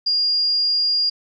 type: tone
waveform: sine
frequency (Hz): 4827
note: D8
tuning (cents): +47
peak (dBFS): -16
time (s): 0.06-1.1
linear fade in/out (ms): 10
effects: none